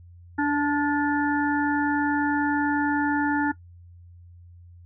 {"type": "harmonic tone with a mistuned harmonic", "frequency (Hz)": 291.5, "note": "D4", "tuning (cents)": -13, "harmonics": [1, 3, 5, 6], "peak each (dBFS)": [-22, -27, -29, -30], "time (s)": [0.38, 3.52], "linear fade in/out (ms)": 10, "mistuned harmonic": 5, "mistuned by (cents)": -26, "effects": ["noise-tail reverb RT60 0.1 s tail -18 dB re dry", "added 87 Hz sine -45 dBFS peak until 4.85 s"]}